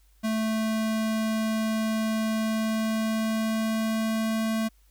square tone with pitch glide, 220 to 221.8 Hz, A3 to A3, 0 to +14 cents, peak -25 dBFS, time 0.23-4.69 s, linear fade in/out 20 ms, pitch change +14 cents, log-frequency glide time 2.35-4.44 s, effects added 50 Hz sine -57 dBFS peak until 4.9 s + white hiss -67 dBFS RMS until 4.9 s

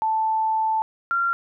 sine tone pair in turn, 880 / 1379.3 Hz, A5 / F6, 0 / -22 cents, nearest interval minor sixth, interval 778 cents, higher second, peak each -19 dBFS, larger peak neither, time 0.02-0.82 / 1.11-1.33 s, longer first, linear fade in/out 0 ms, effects none

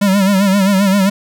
square tone with vibrato, 196 Hz, G3, in tune, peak -10 dBFS, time 0.01-1.1 s, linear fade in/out 10 ms, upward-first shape sine, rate 7.6 Hz, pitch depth 78 cents each way, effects none

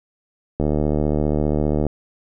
click train, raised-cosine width 2 ms, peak -7 dBFS, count 96, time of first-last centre 0.6-1.867 s, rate 75 Hz, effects none

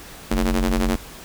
sawtooth ring-modulated tone, 92.5 Hz, F#2, in tune, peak -11 dBFS, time 0.31-0.96 s, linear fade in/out 5 ms, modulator 133 Hz, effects pink hiss -40 dBFS RMS until 1.24 s

